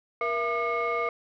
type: tone cluster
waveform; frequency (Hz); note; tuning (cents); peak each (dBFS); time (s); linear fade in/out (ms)
sine; 472.7 / 670 / 1205 / 2178; A#4 / E5 / D6 / C#7; +24 / +28 / +44 / -31; -29 / -31 / -28 / -31; 0.21-1.09; 2
effects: tanh soft clip ceiling -19 dBFS